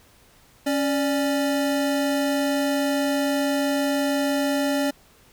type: tone pair together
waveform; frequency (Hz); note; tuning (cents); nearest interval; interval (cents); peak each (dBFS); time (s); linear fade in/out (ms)
square; 277.2 / 587.4; C#4 / D5; 0 / 0; octave + minor second; 1300; -23 / -26; 0.66-4.91; 10
effects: pink hiss -55 dBFS RMS until 5.32 s